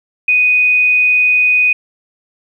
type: tone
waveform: sine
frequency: 2489 Hz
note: D#7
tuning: in tune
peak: -8 dBFS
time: 0.28-1.73 s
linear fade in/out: 5 ms
effects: 8-bit